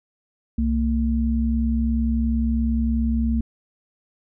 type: tone pair together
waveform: sine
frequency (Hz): 64.91 / 227.8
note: C2 / A#3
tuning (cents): -13 / -40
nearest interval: octave + minor seventh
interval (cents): 2173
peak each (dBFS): -21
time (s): 0.58-3.41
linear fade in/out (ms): 5
effects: none